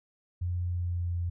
sine tone with pitch glide, 88.5 to 86.78 Hz, F2 to F2, +23 to -10 cents, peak -28 dBFS, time 0.41-1.3 s, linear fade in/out 10 ms, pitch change -33 cents, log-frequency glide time 0.64-1.18 s, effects none

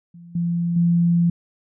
sine tone with level steps, 171.3 Hz, F3, 33 cents flat, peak -39 / -19 / -14 dBFS, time 0.14-1.3 s, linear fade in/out 5 ms, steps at 0.35 / 0.76 s, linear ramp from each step 5 ms, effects none

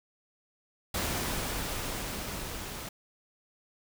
pink noise with level ramp, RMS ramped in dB -31 to -40 dBFS, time 0.94-2.89 s, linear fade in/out 5 ms, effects none

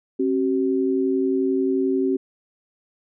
sine tone pair together, 268.7 / 380 Hz, C4 / F#4, +46 / +46 cents, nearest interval tritone, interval 600 cents, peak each -21 dBFS, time 0.19-2.17 s, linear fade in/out 10 ms, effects none

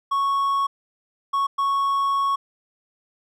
triangle tone bursts at uneven times, 1107 Hz, C#6, 3 cents flat, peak -17 dBFS, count 3, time 0.11-0.67 / 1.33-1.47 / 1.58-2.36 s, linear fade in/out 10 ms, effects none

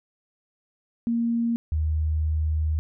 sine tone pair in turn, 233.1 / 77.79 Hz, A#3 / D#2, 0 / 0 cents, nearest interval octave + perfect fifth, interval 1900 cents, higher first, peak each -21 / -21 dBFS, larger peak neither, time 1.07-1.56 / 1.72-2.79 s, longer second, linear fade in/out 0 ms, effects none

